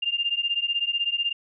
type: beating tone pair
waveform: sine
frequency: 2794 / 2810 Hz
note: F7 / F7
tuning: 0 / +10 cents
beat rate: 16 Hz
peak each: -26 dBFS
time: 0.02-1.33 s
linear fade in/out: 10 ms
effects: none